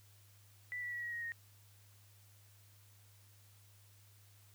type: tone with pitch steps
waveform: sine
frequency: 1975.5 / 1951.7 / 1928.2 / 1904.9 / 1881.9 / 1859.2 Hz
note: B6 / B6 / B6 / A#6 / A#6 / A#6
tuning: 0 / -21 / -42 / +37 / +16 / -5 cents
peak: -39 dBFS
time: 0.72-1.32 s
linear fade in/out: 0 ms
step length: 100 ms
effects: added 101 Hz sine -62 dBFS peak until 4.54 s + white hiss -67 dBFS RMS until 4.54 s

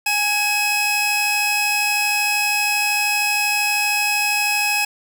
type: tone pair together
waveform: sawtooth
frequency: 828.4 / 2558 Hz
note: G#5 / D#7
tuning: -5 / +47 cents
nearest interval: octave + minor sixth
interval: 1952 cents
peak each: -19 / -15 dBFS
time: 0.06-4.85 s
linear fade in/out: 5 ms
effects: none

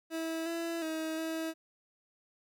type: tone with pitch steps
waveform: 30% pulse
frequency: 325.1 / 334.2 / 318.1 / 322.7 Hz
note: E4 / E4 / D#4 / E4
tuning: -24 / +24 / +38 / -37 cents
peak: -31 dBFS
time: 0.1-1.54 s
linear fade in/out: 50 ms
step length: 360 ms
effects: none

